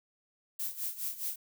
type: noise with tremolo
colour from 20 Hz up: violet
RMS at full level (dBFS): -34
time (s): 0.59-1.36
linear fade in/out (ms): 5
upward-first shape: sine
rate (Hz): 4.8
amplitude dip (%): 80
effects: none